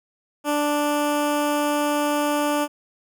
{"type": "tone with notch filter", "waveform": "15% pulse", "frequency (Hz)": 293.7, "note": "D4", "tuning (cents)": 0, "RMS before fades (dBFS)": -22, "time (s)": [0.44, 2.68], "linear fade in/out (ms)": 50, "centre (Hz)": 4200, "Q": 1.7, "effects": []}